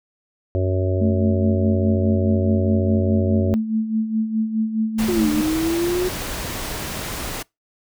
harmonic tone, 93 Hz, F#2, 9 cents sharp, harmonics 1 / 3 / 4 / 5 / 6 / 7, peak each -19 / -29 / -25 / -32 / -27 / -32 dBFS, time 0.55-3.54 s, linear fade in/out 0 ms
sine tone with tremolo, 220 Hz, A3, in tune, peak -16 dBFS, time 1.01-5.41 s, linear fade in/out 2 ms, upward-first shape sine, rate 4.8 Hz, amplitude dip 65%
pink noise, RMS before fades -28 dBFS, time 4.98-7.43 s, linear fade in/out 10 ms
sine exponential two-way sweep, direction down then up, 370 to 297.1 to 368.4 Hz, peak -18 dBFS, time 5.08-6.09 s, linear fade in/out 10 ms, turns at 5.29 s
effects noise-tail reverb RT60 0.2 s tail -25 dB re dry

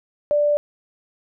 sine tone, 588 Hz, D5, 2 cents sharp, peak -15 dBFS, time 0.31-0.57 s, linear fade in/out 0 ms, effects none

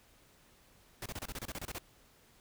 pink noise bursts, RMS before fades -41 dBFS, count 12, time 1.02-1.784 s, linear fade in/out 2 ms, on 38 ms, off 28 ms, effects pink hiss -64 dBFS RMS until 2.4 s

